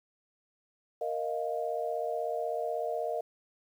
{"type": "chord", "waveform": "sine", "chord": "Bb suspended fourth", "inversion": "none", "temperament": "equal", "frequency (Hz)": [466.2, 622.3, 698.5], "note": ["Bb4", "Eb5", "F5"], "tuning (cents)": [0, 0, 0], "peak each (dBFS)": [-35, -34, -35], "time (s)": [1.01, 3.21], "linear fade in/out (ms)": 5, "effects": ["10-bit"]}